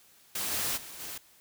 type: noise with level steps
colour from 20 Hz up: white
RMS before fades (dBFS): -33 / -31 / -45 / -40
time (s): 0.35-1.18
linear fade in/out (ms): 5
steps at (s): 0.51 / 0.76 / 0.99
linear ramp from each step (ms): 20
effects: white hiss -60 dBFS RMS until 1.4 s